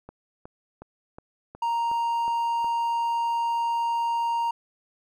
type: click train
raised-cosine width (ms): 1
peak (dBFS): -27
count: 8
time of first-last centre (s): 0.09-2.645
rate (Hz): 2.74
type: tone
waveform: triangle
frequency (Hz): 932.3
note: A#5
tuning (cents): 0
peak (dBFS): -21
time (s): 1.62-4.51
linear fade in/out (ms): 5
effects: none